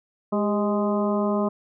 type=harmonic tone with a mistuned harmonic; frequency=207.7 Hz; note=G#3; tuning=in tune; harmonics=1 / 2 / 3 / 4 / 5 / 6; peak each=-23 / -27 / -27 / -35 / -31 / -35 dBFS; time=0.32-1.49 s; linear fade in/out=10 ms; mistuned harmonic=2; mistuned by=-58 cents; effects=none